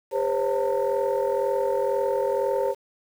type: tone cluster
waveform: sine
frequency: 401.9 / 501 / 543 / 904 Hz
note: G4 / B4 / C#5 / A5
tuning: +43 / +25 / -36 / +47 cents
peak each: -26 / -26 / -24 / -29 dBFS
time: 0.11-2.75 s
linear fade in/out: 50 ms
effects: tanh soft clip ceiling -15 dBFS + 8-bit